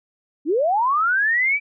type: linear sweep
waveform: sine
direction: up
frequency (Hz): 267 to 2349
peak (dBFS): -16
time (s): 0.45-1.6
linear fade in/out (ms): 50
effects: none